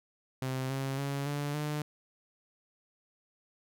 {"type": "tone with pitch steps", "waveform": "sawtooth", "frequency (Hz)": [130.81, 135.27, 139.88, 144.64, 149.57], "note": ["C3", "C#3", "C#3", "D3", "D3"], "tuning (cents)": [0, -42, 16, -26, 32], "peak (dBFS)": -28, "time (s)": [0.42, 1.82], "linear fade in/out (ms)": 2, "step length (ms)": 280, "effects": []}